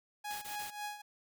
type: tone with tremolo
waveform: sawtooth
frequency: 832 Hz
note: G#5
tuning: 3 cents sharp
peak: -33 dBFS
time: 0.24-1.02 s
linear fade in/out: 10 ms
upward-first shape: triangle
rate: 3.7 Hz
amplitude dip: 80%
type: noise bursts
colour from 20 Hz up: white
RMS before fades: -46 dBFS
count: 3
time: 0.3-0.706 s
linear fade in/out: 10 ms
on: 120 ms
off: 23 ms
effects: none